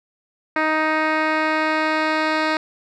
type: tone with low-pass filter sweep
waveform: 10% pulse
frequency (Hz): 312.3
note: D#4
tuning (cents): +7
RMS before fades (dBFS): -20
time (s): 0.56-2.57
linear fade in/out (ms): 2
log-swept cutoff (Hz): 2200 to 3500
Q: 1.6
effects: none